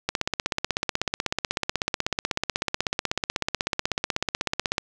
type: click train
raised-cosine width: 0.2 ms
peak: -6 dBFS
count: 77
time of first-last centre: 0.09-4.781 s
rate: 16.2 Hz
effects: none